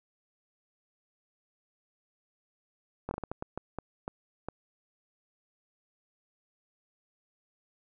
slowing click train, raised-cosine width 1 ms, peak -21 dBFS, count 11, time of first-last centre 3.09-4.486 s, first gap 21 ms, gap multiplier 1.39, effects none

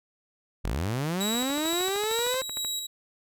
sawtooth linear sweep, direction up, 36.71 to 531 Hz, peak -23 dBFS, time 0.64-2.42 s, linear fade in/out 10 ms
25% pulse tone with tremolo, 3864 Hz, B7, 39 cents flat, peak -25 dBFS, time 1.2-2.87 s, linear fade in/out 10 ms, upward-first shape square, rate 2.2 Hz, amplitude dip 40%
click train, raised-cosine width 0.5 ms, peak -24 dBFS, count 18, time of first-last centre 1.35-2.648 s, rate 13.1 Hz
effects none

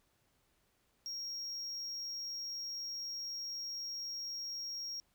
triangle tone, 5588 Hz, F8, in tune, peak -38 dBFS, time 1.06-5 s, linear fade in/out 0 ms, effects pink hiss -75 dBFS RMS until 5.14 s

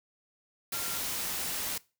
sine tone in noise, 1382 Hz, F6, 19 cents flat, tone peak -43 dBFS, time 0.73-0.98 s, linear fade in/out 5 ms, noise white, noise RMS -34 dBFS, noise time 0.72-1.78 s, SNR -12 dB, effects noise-tail reverb RT60 0.3 s tail -21 dB re dry

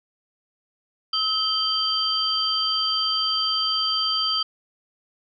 sine tone cluster, 1284 / 3139 / 4716 Hz, E6 / G7 / D8, -46 / +2 / +6 cents, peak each -28 / -24 / -24 dBFS, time 1.13-4.43 s, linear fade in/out 5 ms, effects none

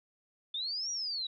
sine linear two-way sweep, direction up then down, 3486 to 5790 to 3820 Hz, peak -33 dBFS, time 0.54-1.27 s, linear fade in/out 5 ms, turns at 0.91 s, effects none

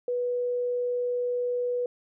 sine tone, 490.2 Hz, B4, 13 cents flat, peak -25 dBFS, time 0.08-1.86 s, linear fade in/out 2 ms, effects none

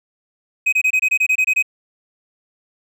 triangle tone bursts, 2522 Hz, D#7, 23 cents sharp, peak -11 dBFS, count 11, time 0.66-1.626 s, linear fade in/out 10 ms, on 66 ms, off 24 ms, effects none

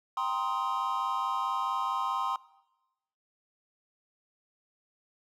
triangle chord, C minor seventh, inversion second, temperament just, 784.9 / 941.9 / 1046.5 / 1255.8 Hz, G5 / Bb5 / C6 / Eb6, +2 / +18 / 0 / +16 cents, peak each -35 / -34 / -29 / -33 dBFS, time 0.17-2.36 s, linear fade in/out 2 ms, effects noise-tail reverb RT60 1.0 s tail -20 dB re dry

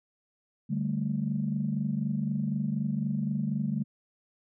sine chord, D suspended fourth, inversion none, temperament equal, 146.83 / 196 / 220 Hz, D3 / G3 / A3, 0 / 0 / 0 cents, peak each -31 dBFS, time 0.69-3.84 s, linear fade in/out 20 ms, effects tanh soft clip ceiling -17 dBFS

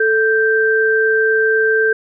sine tone pair together, 440 / 1568 Hz, A4 / G6, 0 / 0 cents, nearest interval octave + minor seventh, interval 2200 cents, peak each -14 dBFS, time 0-1.93 s, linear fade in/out 5 ms, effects none

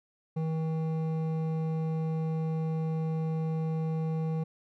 triangle tone with hard clipping, 159.9 Hz, D#3, 48 cents sharp, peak -30 dBFS, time 0.36-4.44 s, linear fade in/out 10 ms, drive 14 dB, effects none

